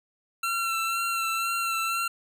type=tone with vibrato; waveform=25% pulse; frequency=1353 Hz; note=E6; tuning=45 cents sharp; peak=-22 dBFS; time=0.43-2.08 s; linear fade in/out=5 ms; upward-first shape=sine; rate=2 Hz; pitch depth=22 cents each way; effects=none